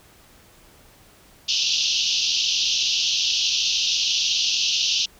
pink band-pass noise, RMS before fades -22 dBFS, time 1.48-5.06 s, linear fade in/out 10 ms, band 2700 to 6200 Hz, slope 96 dB/octave, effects pink hiss -52 dBFS RMS until 5.19 s

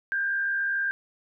sine tone with frequency modulation, 1593 Hz, G6, 27 cents sharp, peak -24 dBFS, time 0.12-0.91 s, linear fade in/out 0 ms, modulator 67 Hz, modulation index 0.57, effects none

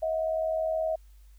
sine tone pair together, 638.6 / 718 Hz, D#5 / F5, +45 / +48 cents, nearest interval major second, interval 203 cents, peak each -26 / -35 dBFS, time 0.02-0.96 s, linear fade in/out 10 ms, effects added 50 Hz sine -50 dBFS peak until 1.38 s + white hiss -68 dBFS RMS until 1.38 s

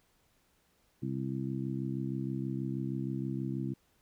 harmonic tone, 66.3 Hz, C2, 23 cents sharp, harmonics 2 / 3 / 4 / 5, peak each -36 / -38 / -39 / -40 dBFS, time 1.02-3.74 s, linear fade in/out 10 ms, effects pink hiss -71 dBFS RMS until 4.01 s

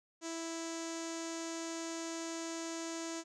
sawtooth tone with low-pass filter, 329.6 Hz, E4, in tune, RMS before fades -41 dBFS, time 0.21-3.24 s, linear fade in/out 50 ms, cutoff 6800 Hz, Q 4.8, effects none

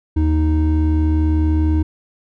triangle tone pair together, 77.78 / 311.1 Hz, D#2 / D#4, 0 / 0 cents, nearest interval 2 octaves, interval 2400 cents, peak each -12 / -17 dBFS, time 0.16-1.83 s, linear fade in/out 10 ms, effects none

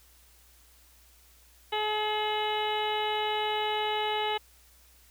harmonic tone, 425.8 Hz, G#4, 43 cents sharp, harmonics 1 / 2 / 3 / 4 / 5 / 6 / 7 / 8 / 9, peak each -33 / -30 / -41 / -41 / -38 / -44 / -35 / -45 / -40 dBFS, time 1.72-4.38 s, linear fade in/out 10 ms, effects added 60 Hz sine -60 dBFS peak until 5.1 s + white hiss -60 dBFS RMS until 5.1 s

